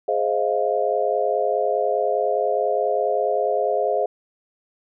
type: chord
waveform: sine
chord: F minor seventh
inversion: first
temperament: just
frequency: 419.1 / 523.8 / 628.6 / 698.5 Hz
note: Ab4 / C5 / Eb5 / F5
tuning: +16 / +2 / +18 / 0 cents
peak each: -24 dBFS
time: 0.08-4.06 s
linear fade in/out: 5 ms
effects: none